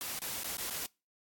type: noise with dropouts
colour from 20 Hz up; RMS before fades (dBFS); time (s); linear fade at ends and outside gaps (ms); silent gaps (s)
white; -38; 0.01-0.86; 0; 0.189-0.218 / 0.434-0.444 / 0.57-0.582 / 0.698-0.707
effects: noise-tail reverb RT60 0.3 s tail -26 dB re dry + AAC 64 kbps